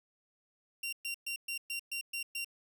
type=tone bursts; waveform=sawtooth; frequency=2761 Hz; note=F7; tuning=20 cents flat; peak=-32 dBFS; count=8; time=0.83-2.446 s; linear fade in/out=5 ms; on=97 ms; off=120 ms; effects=none